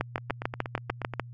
two click trains, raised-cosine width 0.5 ms, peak -11 / -18 dBFS, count 9 / 9, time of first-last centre 0.01-1.197 / 0.18-1.137 s, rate 6.74 / 8.36 Hz, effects added 120 Hz sine -41 dBFS peak until 1.33 s + MP3 48 kbps

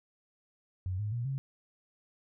sine tone with pitch steps, 92.5 / 105.03 / 119.27 / 135.43 Hz, F#2 / G#2 / A#2 / C#3, 0 / +20 / +40 / -40 cents, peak -31 dBFS, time 0.86-1.38 s, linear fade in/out 0 ms, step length 130 ms, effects none

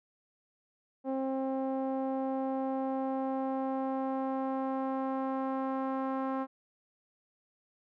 sawtooth tone with low-pass filter sweep, 265.7 Hz, C4, 27 cents sharp, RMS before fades -33 dBFS, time 1.04-6.47 s, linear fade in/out 50 ms, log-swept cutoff 680 to 1100 Hz, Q 2.1, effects none

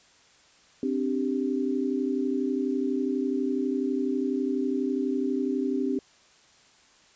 sine chord, C suspended second, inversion none, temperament equal, 261.6 / 293.7 / 392 Hz, C4 / D4 / G4, 0 / 0 / 0 cents, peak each -27 / -30 / -30 dBFS, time 0.83-5.99 s, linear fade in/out 2 ms, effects white hiss -58 dBFS RMS until 7.15 s + resampled to 16000 Hz

